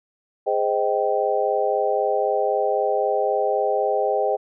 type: chord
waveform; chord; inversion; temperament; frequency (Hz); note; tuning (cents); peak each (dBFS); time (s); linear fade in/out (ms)
sine; Ab major seventh; none; just; 415.3 / 519.1 / 623 / 778.7; Ab4 / C5 / Eb5 / G5; 0 / -14 / +2 / -12; -24; 0.46-4.37; 20
effects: none